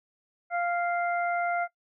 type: harmonic tone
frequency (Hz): 697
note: F5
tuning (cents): -4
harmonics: 1 / 2 / 3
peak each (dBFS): -27 / -32 / -36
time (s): 0.5-1.68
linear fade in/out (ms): 50
effects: noise-tail reverb RT60 0.1 s tail -18 dB re dry